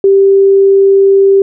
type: tone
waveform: sine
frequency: 392 Hz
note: G4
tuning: in tune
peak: -3 dBFS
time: 0.04-1.42 s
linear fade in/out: 2 ms
effects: none